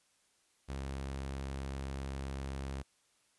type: tone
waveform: sawtooth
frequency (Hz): 67.7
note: C#2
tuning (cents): -40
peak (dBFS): -34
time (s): 0.68-2.83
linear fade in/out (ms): 20
effects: white hiss -72 dBFS RMS until 3.38 s + resampled to 24000 Hz